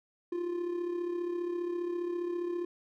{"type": "tone with amplitude modulation", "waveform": "triangle", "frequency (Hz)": 349.2, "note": "F4", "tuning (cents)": 0, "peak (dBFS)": -27, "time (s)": [0.32, 2.65], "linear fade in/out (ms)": 5, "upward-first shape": "sine", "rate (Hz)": 34.9, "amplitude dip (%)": 55, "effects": []}